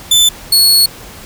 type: tone pair in turn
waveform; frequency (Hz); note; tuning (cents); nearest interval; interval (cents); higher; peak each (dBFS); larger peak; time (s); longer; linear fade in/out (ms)
sawtooth; 3520 / 4366; A7 / C#8; 0 / -27; major third; 373; second; -3; neither; 0.11-0.29 / 0.52-0.86; second; 5
effects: pink hiss -33 dBFS RMS until 1.25 s